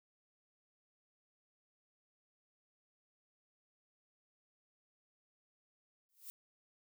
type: noise with exponential growth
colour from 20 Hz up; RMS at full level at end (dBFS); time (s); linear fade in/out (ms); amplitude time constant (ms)
violet; -45; 6.09-6.3; 0; 44
effects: none